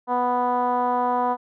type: tone with low-pass filter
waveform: 10% pulse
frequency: 246.9 Hz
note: B3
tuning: in tune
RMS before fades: -22 dBFS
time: 0.07-1.37 s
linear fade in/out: 50 ms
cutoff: 910 Hz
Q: 3.8
effects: none